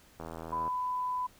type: click train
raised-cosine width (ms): 1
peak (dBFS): -27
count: 40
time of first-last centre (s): 0.2-0.679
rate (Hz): 81.5
type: tone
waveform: sine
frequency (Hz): 1000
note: B5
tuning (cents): +21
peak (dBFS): -30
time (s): 0.52-1.27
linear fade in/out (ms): 10
effects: pink hiss -60 dBFS RMS until 1.39 s